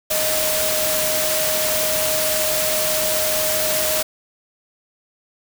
sine tone in noise, 622.3 Hz, D#5, in tune, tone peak -23 dBFS, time 0.1-4.03 s, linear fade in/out 10 ms, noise white, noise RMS -21 dBFS, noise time 0.1-4.03 s, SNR -5 dB, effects none

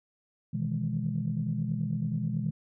sine chord, E major seventh, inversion second, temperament equal, 123.47 / 155.56 / 164.81 / 207.7 Hz, B2 / D#3 / E3 / G#3, 0 / 0 / 0 / 0 cents, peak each -33 dBFS, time 0.53-2.51 s, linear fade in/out 10 ms, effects tanh soft clip ceiling -18 dBFS

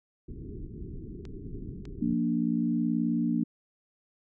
pink low-pass noise, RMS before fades -40 dBFS, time 0.28-2.14 s, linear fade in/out 10 ms, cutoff 420 Hz, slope 96 dB/octave
clicks, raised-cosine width 0.2 ms, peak -32 dBFS, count 2, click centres 1.253 / 1.854 s
sine chord, Bb major, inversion second, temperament equal, 174.61 / 233.1 / 293.7 Hz, F3 / Bb3 / D4, 0 / 0 / 0 cents, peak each -31 / -27 / -30 dBFS, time 2.01-3.44 s, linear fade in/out 10 ms
effects none

